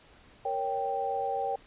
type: chord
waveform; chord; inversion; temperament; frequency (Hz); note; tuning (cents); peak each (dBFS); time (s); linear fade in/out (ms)
sine; G diminished; first; equal; 466.2 / 554.4 / 784; Bb4 / Db5 / G5; 0 / 0 / 0; -35 / -35 / -30; 0.45-1.56; 5
effects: pink hiss -57 dBFS RMS until 1.66 s + resampled to 8000 Hz